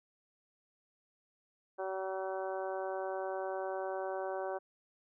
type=harmonic tone; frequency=190 Hz; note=F#3; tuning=46 cents sharp; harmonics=2 / 3 / 4 / 5 / 6 / 7 / 8; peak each=-40 / -39 / -41 / -47 / -49 / -54 / -49 dBFS; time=1.78-4.59 s; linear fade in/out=20 ms; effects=none